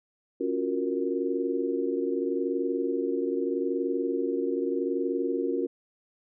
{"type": "chord", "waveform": "sine", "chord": "Gb major seventh", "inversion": "second", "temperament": "equal", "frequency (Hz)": [277.2, 349.2, 370, 466.2], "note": ["Db4", "F4", "Gb4", "Bb4"], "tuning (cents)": [0, 0, 0, 0], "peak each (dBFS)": -31, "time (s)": [0.4, 5.67], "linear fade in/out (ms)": 10, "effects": []}